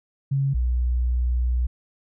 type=tone pair in turn; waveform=sine; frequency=137.4 / 61.2 Hz; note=C#3 / B1; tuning=-15 / -15 cents; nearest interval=octave + major second; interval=1400 cents; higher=first; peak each=-19 dBFS; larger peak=neither; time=0.31-0.54 / 0.54-1.67 s; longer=second; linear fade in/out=10 ms; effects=none